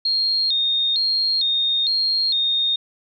sine tone with vibrato, 3951 Hz, B7, in tune, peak -17 dBFS, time 0.05-2.76 s, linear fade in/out 5 ms, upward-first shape square, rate 1.1 Hz, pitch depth 120 cents each way, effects none

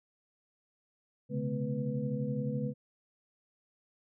sine tone cluster, 130.1 / 141.9 / 215.4 / 251.7 / 493.2 Hz, C3 / C#3 / A3 / B3 / B4, -9 / +41 / -37 / +33 / -2 cents, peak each -40 / -35 / -36 / -40 / -39 dBFS, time 1.29-2.74 s, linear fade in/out 50 ms, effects none

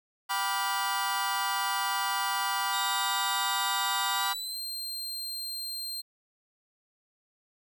sawtooth chord, G dominant seventh, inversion none, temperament just, 784 / 980 / 1176 / 1411.2 Hz, G5 / B5 / D6 / F6, 0 / -14 / +2 / +18 cents, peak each -30 / -27 / -30 / -32 dBFS, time 0.29-4.34 s, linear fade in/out 20 ms
sawtooth tone with pitch glide, 3737 to 4170 Hz, A#7 to C8, +4 to -7 cents, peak -31 dBFS, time 2.72-6.02 s, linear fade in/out 20 ms, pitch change +189 cents, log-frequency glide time 4.11-4.59 s
effects none

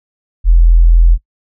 sine tone, 42.01 Hz, E1, 34 cents sharp, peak -3 dBFS, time 0.44-1.18 s, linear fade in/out 50 ms, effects noise-tail reverb RT60 0.1 s tail -22 dB re dry

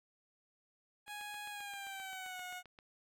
15% pulse tone with pitch glide, 830.6 to 727.3 Hz, G#5 to F#5, 0 to -30 cents, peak -37 dBFS, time 1.06-2.63 s, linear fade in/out 50 ms, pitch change -230 cents, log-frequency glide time 1.49-2.43 s
click train, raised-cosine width 0.3 ms, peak -39 dBFS, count 14, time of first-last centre 1.08-2.788 s, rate 7.61 Hz
effects none

